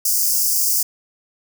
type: high-pass noise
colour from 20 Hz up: white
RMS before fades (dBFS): -18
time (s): 0.05-0.83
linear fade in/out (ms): 5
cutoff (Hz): 4800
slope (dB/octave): 96
effects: none